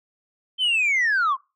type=linear sweep; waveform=sine; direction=down; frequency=3132 to 1004 Hz; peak=-16 dBFS; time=0.58-1.37 s; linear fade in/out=50 ms; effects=noise-tail reverb RT60 0.3 s tail -26 dB re dry + tanh soft clip ceiling -16 dBFS